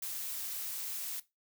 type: noise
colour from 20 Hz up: blue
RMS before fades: -39 dBFS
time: 0.02-1.2 s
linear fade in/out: 5 ms
effects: noise-tail reverb RT60 0.2 s tail -17 dB re dry